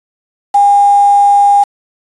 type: tone with quantisation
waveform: sine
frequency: 810 Hz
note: G#5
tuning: 43 cents flat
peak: -4 dBFS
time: 0.54-1.64 s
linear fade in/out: 10 ms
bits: 4
effects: resampled to 22050 Hz